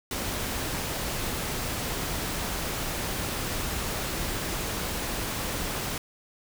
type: noise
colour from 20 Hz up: pink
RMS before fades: -31 dBFS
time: 0.11-5.98 s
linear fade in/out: 2 ms
effects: none